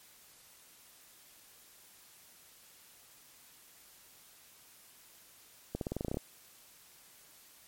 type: accelerating click train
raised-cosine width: 2 ms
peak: -21 dBFS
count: 11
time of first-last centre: 5.75-6.171 s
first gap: 62 ms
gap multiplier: 0.91
effects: white hiss -59 dBFS RMS until 7.67 s + MP3 64 kbps